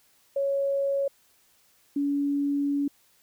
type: tone pair in turn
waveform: sine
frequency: 554.4 / 284 Hz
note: C#5 / C#4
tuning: 0 / +42 cents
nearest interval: octave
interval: 1158 cents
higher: first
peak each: -23 dBFS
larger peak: neither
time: 0.36-1.08 / 1.96-2.88 s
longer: second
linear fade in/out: 5 ms
effects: white hiss -63 dBFS RMS until 3.22 s